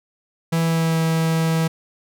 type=tone with pitch glide; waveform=45% pulse; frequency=164.81 to 162.45 Hz; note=E3 to E3; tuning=0 to -25 cents; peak=-17 dBFS; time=0.52-1.68 s; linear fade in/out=10 ms; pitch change=-25 cents; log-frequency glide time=0.62-1 s; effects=none